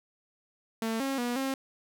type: tone with pitch steps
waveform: sawtooth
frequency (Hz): 224.7 / 271.3 / 242 / 268.3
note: A3 / C#4 / B3 / C4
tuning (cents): +37 / -37 / -35 / +44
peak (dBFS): -25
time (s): 0.82-1.54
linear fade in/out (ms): 2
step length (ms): 180
effects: none